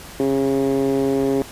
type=tone with band-pass filter; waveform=10% pulse; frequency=136.2 Hz; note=C#3; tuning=30 cents flat; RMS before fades=-19 dBFS; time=0.2-1.42 s; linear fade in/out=0 ms; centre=340 Hz; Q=3.5; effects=pink hiss -38 dBFS RMS until 1.51 s + resampled to 32000 Hz